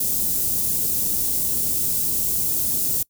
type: band-stop noise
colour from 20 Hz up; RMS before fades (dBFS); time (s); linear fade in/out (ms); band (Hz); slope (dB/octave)
white; -22; 0-3.03; 5; 300 to 9000; 12
effects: noise-tail reverb RT60 0.1 s tail -24 dB re dry